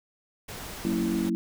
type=noise; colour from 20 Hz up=pink; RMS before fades=-39 dBFS; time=0.48-1.3 s; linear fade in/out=10 ms
type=chord; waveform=sine; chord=F# dominant seventh; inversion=none; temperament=equal with one note detuned; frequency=185 / 229.7 / 277.2 / 329.6 Hz; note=F#3 / A#3 / C#4 / E4; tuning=0 / -25 / 0 / 0 cents; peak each=-30 / -29 / -34 / -28 dBFS; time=0.85-1.35 s; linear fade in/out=0 ms
effects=none